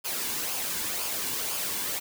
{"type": "noise with flanger", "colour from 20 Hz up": "white", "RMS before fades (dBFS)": -31, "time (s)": [0.04, 2], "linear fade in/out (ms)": 20, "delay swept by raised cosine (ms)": [0.51, 1.61], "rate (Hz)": 2, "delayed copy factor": -0.5, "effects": []}